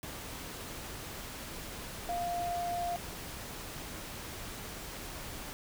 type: tone in noise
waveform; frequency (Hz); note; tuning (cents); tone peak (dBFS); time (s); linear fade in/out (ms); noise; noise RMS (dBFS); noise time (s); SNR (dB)
sine; 698.5; F5; 0; -32; 2.09-2.96; 0; pink; -43; 0.03-5.53; +8
effects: none